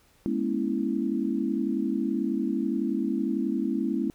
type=chord; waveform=sine; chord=A# half-diminished seventh; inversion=third; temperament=equal with one note detuned; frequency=207.7 / 238.9 / 277.2 / 329.6 Hz; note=G#3 / A#3 / C#4 / E4; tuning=0 / +43 / 0 / 0 cents; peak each=-30 dBFS; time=0.26-4.1 s; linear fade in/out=0 ms; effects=pink hiss -62 dBFS RMS until 4.14 s